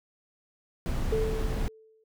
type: noise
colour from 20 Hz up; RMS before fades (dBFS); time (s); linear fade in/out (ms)
brown; -29; 0.86-1.68; 0
type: tone with exponential decay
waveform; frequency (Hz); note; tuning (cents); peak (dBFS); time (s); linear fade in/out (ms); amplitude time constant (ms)
sine; 440; A4; 0; -23; 1.12-2.04; 5; 200
effects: none